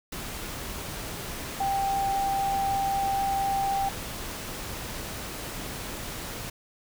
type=tone in noise; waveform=sine; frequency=787 Hz; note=G5; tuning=7 cents sharp; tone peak=-24 dBFS; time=1.6-3.89 s; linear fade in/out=5 ms; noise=pink; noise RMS=-36 dBFS; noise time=0.12-6.5 s; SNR=+9 dB; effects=none